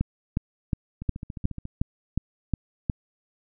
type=two click trains; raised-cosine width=5 ms; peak=-22 / -11 dBFS; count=10 / 9; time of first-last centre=1.02-1.654 / 0.01-2.898 s; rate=14.2 / 2.77 Hz; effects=none